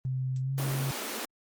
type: tone with pitch glide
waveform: sine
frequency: 130 to 135.76 Hz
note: C3 to C#3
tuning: -11 to -36 cents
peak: -28 dBFS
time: 0.05-0.91 s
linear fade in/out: 0 ms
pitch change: +75 cents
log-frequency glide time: 0.41-0.53 s
type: noise with exponential decay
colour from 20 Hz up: violet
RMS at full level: -37 dBFS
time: 0.36-0.44 s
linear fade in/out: 1 ms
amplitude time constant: 16 ms
type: high-pass noise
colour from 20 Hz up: pink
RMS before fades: -36 dBFS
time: 0.58-1.25 s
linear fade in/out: 0 ms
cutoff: 210 Hz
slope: 96 dB/octave
effects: Opus 24 kbps